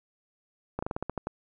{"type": "slowing click train", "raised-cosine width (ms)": 1, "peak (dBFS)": -17, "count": 9, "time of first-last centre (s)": [0.79, 1.27], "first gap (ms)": 35, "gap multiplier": 1.15, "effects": []}